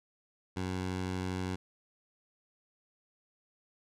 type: tone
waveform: 15% pulse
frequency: 92.5 Hz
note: F#2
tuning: in tune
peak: -27 dBFS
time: 0.56-1.56 s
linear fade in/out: 10 ms
effects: low-pass 8000 Hz 12 dB/octave